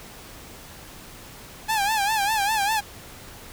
sawtooth tone with vibrato, 838 Hz, G#5, 15 cents sharp, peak -17 dBFS, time 1.68-2.81 s, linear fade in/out 20 ms, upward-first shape sine, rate 5 Hz, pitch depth 110 cents each way, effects pink hiss -43 dBFS RMS until 3.52 s

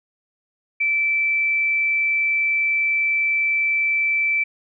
sine tone, 2325 Hz, D7, 18 cents flat, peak -17 dBFS, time 0.8-4.44 s, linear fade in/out 10 ms, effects none

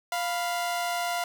sawtooth tone pair together, 698.5 / 987.8 Hz, F5 / B5, 0 / 0 cents, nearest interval tritone, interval 600 cents, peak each -24 / -31 dBFS, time 0.12-1.24 s, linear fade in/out 2 ms, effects none

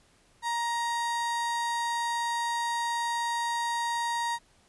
35% pulse tone, 939 Hz, A#5, 12 cents sharp, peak -26 dBFS, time 0.42-4.39 s, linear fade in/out 50 ms, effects pink hiss -63 dBFS RMS until 4.68 s + resampled to 24000 Hz

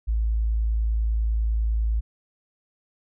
sine tone, 55 Hz, A1, in tune, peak -20 dBFS, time 0.07-2.01 s, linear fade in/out 20 ms, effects none

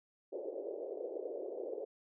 white band-pass noise, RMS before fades -42 dBFS, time 0.32-1.85 s, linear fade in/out 10 ms, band 360 to 570 Hz, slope 48 dB/octave, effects none

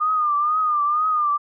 sine tone with vibrato, 1214 Hz, D#6, 43 cents flat, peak -17 dBFS, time 0-1.38 s, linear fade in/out 20 ms, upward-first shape triangle, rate 2.1 Hz, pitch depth 84 cents each way, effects none

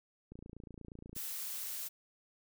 click train, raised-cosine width 3 ms, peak -36 dBFS, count 25, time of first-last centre 0.32-1.165 s, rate 28.4 Hz
blue noise, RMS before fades -41 dBFS, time 1.15-1.89 s, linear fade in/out 20 ms
effects none

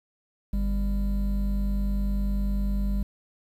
triangle tone pair together, 50 / 200 Hz, G1 / G3, +35 / +35 cents, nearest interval 2 octaves, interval 2400 cents, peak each -22 / -28 dBFS, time 0.53-3.03 s, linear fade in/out 5 ms, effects 9-bit

